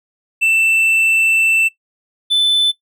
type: tone pair in turn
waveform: triangle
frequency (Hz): 2665 / 3514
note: E7 / A7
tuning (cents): +18 / -3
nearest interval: perfect fourth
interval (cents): 479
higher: second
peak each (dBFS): -9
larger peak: neither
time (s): 0.41-1.69 / 2.3-2.72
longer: first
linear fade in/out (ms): 20
effects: noise-tail reverb RT60 0.1 s tail -18 dB re dry